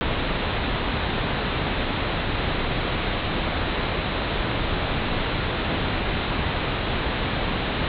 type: low-pass noise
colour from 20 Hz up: pink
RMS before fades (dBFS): -25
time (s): 0.01-7.88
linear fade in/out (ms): 0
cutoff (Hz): 4000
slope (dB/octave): 96
effects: none